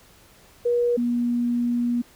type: tone pair in turn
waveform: sine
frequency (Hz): 480.5 / 240.2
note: B4 / B3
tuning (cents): -48 / -48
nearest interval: octave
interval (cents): 1200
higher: first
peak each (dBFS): -18 / -20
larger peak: first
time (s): 0.65-0.97 / 0.97-2.02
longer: second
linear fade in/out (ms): 10
effects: pink hiss -53 dBFS RMS until 2.15 s

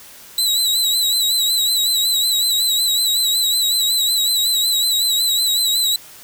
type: tone with vibrato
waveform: sawtooth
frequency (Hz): 3938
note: B7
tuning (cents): -6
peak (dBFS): -12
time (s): 0.38-5.96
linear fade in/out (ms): 2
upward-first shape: sine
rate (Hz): 5.4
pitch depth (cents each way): 61
effects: white hiss -41 dBFS RMS until 6.23 s

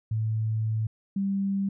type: tone pair in turn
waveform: sine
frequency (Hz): 110 / 196.54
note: A2 / G3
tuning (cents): 0 / +5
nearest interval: minor seventh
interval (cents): 1005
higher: second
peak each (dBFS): -24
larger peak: neither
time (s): 0.11-0.87 / 1.16-1.69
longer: first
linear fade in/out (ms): 5
effects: none

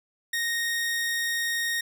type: tone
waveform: sawtooth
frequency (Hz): 1861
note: A#6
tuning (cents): -3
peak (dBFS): -22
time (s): 0.33-1.81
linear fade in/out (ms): 5
effects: none

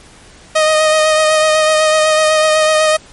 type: tone with vibrato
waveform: sawtooth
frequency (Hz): 622.3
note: D#5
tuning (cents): 0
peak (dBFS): -5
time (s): 0.55-2.97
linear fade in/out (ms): 10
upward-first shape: sine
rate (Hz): 8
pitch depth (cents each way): 19
effects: pink hiss -41 dBFS RMS until 3.12 s + MP3 48 kbps

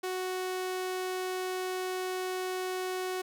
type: tone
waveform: sawtooth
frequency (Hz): 370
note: F#4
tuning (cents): 0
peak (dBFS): -28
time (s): 0.03-3.22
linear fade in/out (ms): 10
effects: none

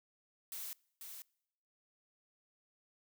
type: noise with echo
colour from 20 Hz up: blue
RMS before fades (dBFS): -44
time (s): 0.52-0.73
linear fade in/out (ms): 0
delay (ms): 490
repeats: 1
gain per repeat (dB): -5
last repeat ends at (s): 1.22
effects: noise-tail reverb RT60 0.8 s tail -26 dB re dry

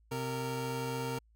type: tone pair together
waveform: 25% pulse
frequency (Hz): 129.53 / 461.6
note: C3 / A#4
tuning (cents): -17 / -17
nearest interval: octave + minor seventh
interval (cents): 2200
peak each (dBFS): -33 / -33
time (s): 0.11-1.19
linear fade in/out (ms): 10
effects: added 55 Hz sine -62 dBFS peak until 1.35 s

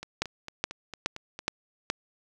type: two click trains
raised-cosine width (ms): 0.2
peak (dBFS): -21 / -9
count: 7 / 5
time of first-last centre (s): 0.03-1.391 / 0.22-1.901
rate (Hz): 4.41 / 2.38
effects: none

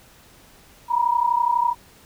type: tone pair together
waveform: sine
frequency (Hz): 942 / 974.1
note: A#5 / B5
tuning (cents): +18 / -24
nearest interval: minor second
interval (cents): 58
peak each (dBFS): -20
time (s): 0.88-1.75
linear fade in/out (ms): 50
effects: pink hiss -51 dBFS RMS until 2.05 s

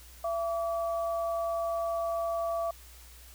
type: tone pair together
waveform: sine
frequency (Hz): 672.6 / 1150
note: E5 / D6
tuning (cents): +35 / -37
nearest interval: major sixth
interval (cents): 928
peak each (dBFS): -29 / -36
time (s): 0.24-2.71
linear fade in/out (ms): 5
effects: added 60 Hz sine -51 dBFS peak until 3.34 s + white hiss -54 dBFS RMS until 3.34 s

